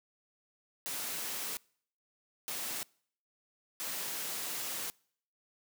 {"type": "noise bursts at uneven times", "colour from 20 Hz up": "white", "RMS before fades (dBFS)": -38, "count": 3, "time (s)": [[0.86, 1.57], [2.48, 2.83], [3.8, 4.9]], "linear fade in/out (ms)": 0, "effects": ["noise-tail reverb RT60 0.6 s tail -26 dB re dry", "high-pass 150 Hz 12 dB/octave"]}